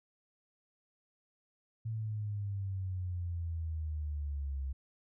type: exponential sweep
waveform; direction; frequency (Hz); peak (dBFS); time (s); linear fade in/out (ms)
sine; down; 112.8 to 66.4; -34; 1.85-4.73; 10
effects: none